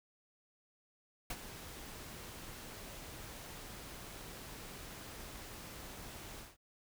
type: noise with ADSR envelope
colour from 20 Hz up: pink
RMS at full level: -39 dBFS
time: 1.3-6.57 s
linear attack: 4 ms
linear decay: 47 ms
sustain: -10 dB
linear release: 180 ms
effects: none